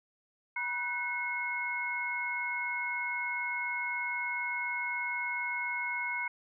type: tone cluster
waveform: sine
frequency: 967 / 1495 / 2172 Hz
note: B5 / F#6 / C#7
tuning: -37 / +17 / -36 cents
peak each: -38 / -39 / -33 dBFS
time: 0.56-6.28 s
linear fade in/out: 5 ms
effects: none